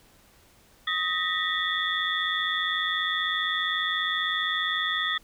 sine tone cluster, 1258 / 1838 / 1938 / 3366 / 3541 Hz, D#6 / A#6 / B6 / G#7 / A7, +19 / -25 / -33 / +23 / +10 cents, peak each -31 dBFS, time 0.87-5.18 s, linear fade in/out 5 ms, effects pink hiss -58 dBFS RMS until 5.23 s

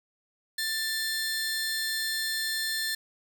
sawtooth tone pair together, 1773 / 4217 Hz, A6 / C8, +13 / +13 cents, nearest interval octave + minor third, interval 1500 cents, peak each -27 / -29 dBFS, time 0.58-2.95 s, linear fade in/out 5 ms, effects 8-bit

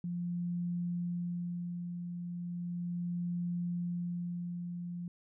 sine tone with tremolo, 174.61 Hz, F3, in tune, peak -32 dBFS, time 0.04-5.08 s, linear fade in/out 2 ms, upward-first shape sine, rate 0.36 Hz, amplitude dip 45%, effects none

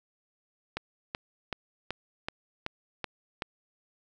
click train, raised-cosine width 0.3 ms, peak -16 dBFS, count 8, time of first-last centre 0.77-3.422 s, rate 2.64 Hz, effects none

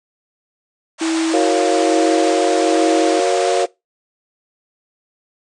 pink band-pass noise, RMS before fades -26 dBFS, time 0.98-3.67 s, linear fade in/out 50 ms, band 570 to 9100 Hz, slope 96 dB/octave
sine tone with tremolo, 324.5 Hz, E4, 27 cents flat, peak -15 dBFS, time 1.01-3.2 s, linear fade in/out 5 ms, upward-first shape sine, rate 1.2 Hz, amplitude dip 45%
sine chord, Gb major seventh, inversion none, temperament equal, 370 / 466.2 / 554.4 / 698.5 Hz, Gb4 / Bb4 / Db5 / F5, 0 / 0 / 0 / 0 cents, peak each -19 dBFS, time 1.33-3.66 s, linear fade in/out 10 ms
effects noise-tail reverb RT60 0.2 s tail -21 dB re dry

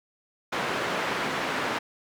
white band-pass noise, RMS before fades -29 dBFS, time 0.52-1.79 s, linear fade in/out 10 ms, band 160 to 1800 Hz, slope 12 dB/octave, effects none

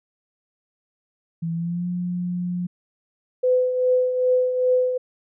sine tone with pitch glide, 165.9 to 177.81 Hz, E3 to F3, +11 to +31 cents, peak -23 dBFS, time 1.42-2.67 s, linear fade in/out 10 ms, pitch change +120 cents, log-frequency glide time 1.53-1.87 s
sine tone with tremolo, 505 Hz, B4, 39 cents sharp, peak -14 dBFS, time 3.43-4.98 s, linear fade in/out 10 ms, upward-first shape triangle, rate 2.5 Hz, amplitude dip 60%
effects none

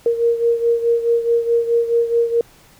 sine beating tone pair, 466.2 / 470.9 Hz, A#4 / A#4, 0 / +18 cents, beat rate 4.7 Hz, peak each -15 / -20 dBFS, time 0.06-2.41 s, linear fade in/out 2 ms, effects pink hiss -49 dBFS RMS until 2.79 s

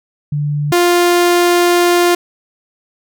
sine / sawtooth tone pair in turn, 146.83 / 350.3 Hz, D3 / F4, 0 / +5 cents, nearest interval octave + minor third, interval 1505 cents, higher second, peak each -14 / -5 dBFS, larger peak second, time 0.32-0.72 / 0.72-2.15 s, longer second, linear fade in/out 5 ms, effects none

